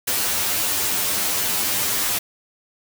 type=noise with comb filter; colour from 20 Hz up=white; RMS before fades=-22 dBFS; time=0.07-2.19 s; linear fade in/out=10 ms; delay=10 ms; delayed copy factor=+0.85; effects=none